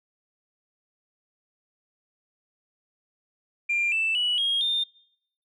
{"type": "tone with pitch steps", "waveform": "sine", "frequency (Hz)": [2388, 2650, 2940, 3262, 3620], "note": ["D7", "E7", "F#7", "G#7", "A7"], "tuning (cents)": [28, 9, -12, -32, 48], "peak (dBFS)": -21, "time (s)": [3.69, 4.84], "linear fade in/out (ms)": 10, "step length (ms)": 230, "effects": ["noise-tail reverb RT60 0.7 s tail -24 dB re dry", "tanh soft clip ceiling -18 dBFS"]}